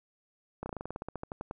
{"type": "slowing click train", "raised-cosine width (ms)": 1, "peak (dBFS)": -23, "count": 16, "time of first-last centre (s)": [0.63, 1.511], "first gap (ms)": 30, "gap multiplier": 1.09, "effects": []}